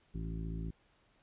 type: harmonic tone with a mistuned harmonic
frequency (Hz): 55.1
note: A1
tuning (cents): +3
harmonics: 1 / 2 / 3 / 4 / 5 / 6 / 7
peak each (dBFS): -39 / -46 / -41 / -53 / -49 / -55 / -54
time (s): 0.14-0.71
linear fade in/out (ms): 10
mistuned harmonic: 7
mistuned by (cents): -16
effects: pink hiss -70 dBFS RMS until 1.22 s + resampled to 8000 Hz